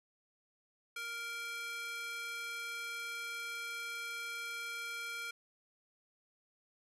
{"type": "tone with high-pass filter", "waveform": "square", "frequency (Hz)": 466.2, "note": "A#4", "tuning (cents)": 0, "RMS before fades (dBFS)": -42, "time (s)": [0.96, 5.31], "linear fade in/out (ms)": 5, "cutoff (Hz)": 1800, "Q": 3.1, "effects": ["resampled to 32000 Hz"]}